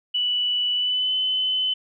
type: tone with pitch glide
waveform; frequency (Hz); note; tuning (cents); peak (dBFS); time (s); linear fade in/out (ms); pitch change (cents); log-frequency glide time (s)
sine; 2960 to 3031; F#7 to F#7; 0 to +41; -20; 0.14-1.74; 10; +41; 0.74-1.14
effects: none